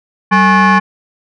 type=tone with frequency modulation; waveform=sine; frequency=449.4 Hz; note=A4; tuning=37 cents sharp; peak=-3 dBFS; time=0.31-0.8 s; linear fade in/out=20 ms; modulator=641 Hz; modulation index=2.2; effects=tanh soft clip ceiling -5 dBFS